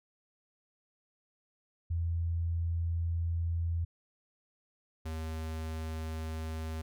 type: tone pair in turn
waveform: sine / square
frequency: 84.1 / 79.71 Hz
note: E2 / D#2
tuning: +35 / +42 cents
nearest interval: minor second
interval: 93 cents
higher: first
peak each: -29 / -36 dBFS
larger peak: first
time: 1.9-3.85 / 5.05-6.82 s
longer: first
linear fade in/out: 10 ms
effects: none